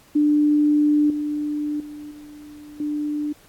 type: tone with level steps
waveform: sine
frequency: 297 Hz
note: D4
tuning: 20 cents sharp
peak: -14 / -22 / -33 / -38 / -22 dBFS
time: 0.15-3.33 s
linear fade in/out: 10 ms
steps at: 1.1 / 1.8 / 2.11 / 2.8 s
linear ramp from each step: 2 ms
effects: pink hiss -53 dBFS RMS until 3.48 s + AAC 64 kbps